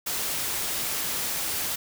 white noise, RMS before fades -29 dBFS, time 0.06-1.76 s, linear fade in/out 10 ms, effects none

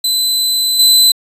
sawtooth tone with level steps, 4026 Hz, B7, 33 cents sharp, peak -9 / -3 dBFS, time 0.04-1.12 s, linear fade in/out 5 ms, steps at 0.79 s, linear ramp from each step 5 ms, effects resampled to 32000 Hz

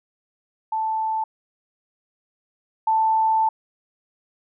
sine tone pair in turn, 880 / 883.3 Hz, A5 / A5, 0 / +6 cents, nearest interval unison, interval 6 cents, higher second, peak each -21 / -16 dBFS, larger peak second, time 0.72-1.24 / 2.87-3.49 s, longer second, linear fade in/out 5 ms, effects none

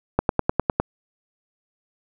click train, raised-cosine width 1 ms, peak -3 dBFS, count 7, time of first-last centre 0.19-0.8 s, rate 9.84 Hz, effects none

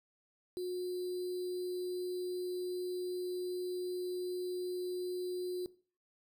sine tone with sample-and-hold, 361.3 Hz, F#4, 41 cents flat, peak -35 dBFS, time 0.57-5.66 s, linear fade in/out 0 ms, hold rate 4410 Hz, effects noise-tail reverb RT60 0.4 s tail -18 dB re dry

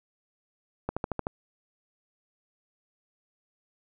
click train, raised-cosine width 1 ms, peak -15 dBFS, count 6, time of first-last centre 0.89-1.269 s, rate 13.2 Hz, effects none

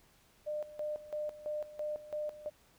sine tone with tremolo, 602 Hz, D5, 43 cents sharp, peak -34 dBFS, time 0.46-2.5 s, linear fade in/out 20 ms, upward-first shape square, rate 3 Hz, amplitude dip 80%, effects pink hiss -66 dBFS RMS until 2.78 s

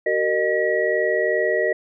sine tone cluster, 379.7 / 462.3 / 612 / 1917 Hz, F#4 / A#4 / D#5 / A#6, +45 / -14 / -29 / +48 cents, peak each -24 / -23 / -22 / -24 dBFS, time 0.06-1.73 s, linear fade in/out 5 ms, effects none

